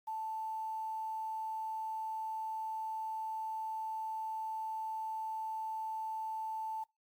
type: tone with quantisation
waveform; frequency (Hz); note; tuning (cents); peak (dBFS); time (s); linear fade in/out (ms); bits
sine; 880; A5; 0; -36; 0.07-6.84; 10; 10
effects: noise-tail reverb RT60 0.2 s tail -22 dB re dry + MP3 96 kbps